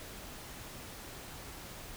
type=silence; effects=pink hiss -47 dBFS RMS until 1.96 s